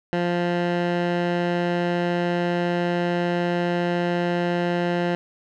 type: tone with low-pass filter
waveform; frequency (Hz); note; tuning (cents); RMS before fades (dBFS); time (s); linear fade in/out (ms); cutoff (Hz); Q
15% pulse; 174.61; F3; 0; -23; 0.13-5.15; 0; 2700; 0.86
effects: none